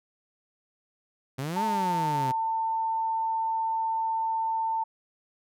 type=exponential two-way sweep; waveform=sawtooth; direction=up then down; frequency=126.8 to 220 to 126.8 Hz; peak=-26 dBFS; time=1.38-2.32 s; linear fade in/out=10 ms; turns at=1.64 s
type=tone; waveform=sine; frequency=896 Hz; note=A5; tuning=31 cents sharp; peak=-25 dBFS; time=1.56-4.84 s; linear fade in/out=10 ms
effects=none